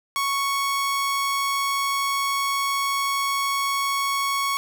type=tone; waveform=sawtooth; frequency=1108.7 Hz; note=C#6; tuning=in tune; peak=-18 dBFS; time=0.16-4.57 s; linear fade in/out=0 ms; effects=none